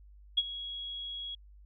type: tone with ADSR envelope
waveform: sine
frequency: 3322 Hz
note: G#7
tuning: in tune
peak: -21 dBFS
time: 0.37-1.35 s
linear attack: 11 ms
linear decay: 38 ms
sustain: -16 dB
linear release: 4 ms
effects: added 50 Hz sine -52 dBFS peak until 1.65 s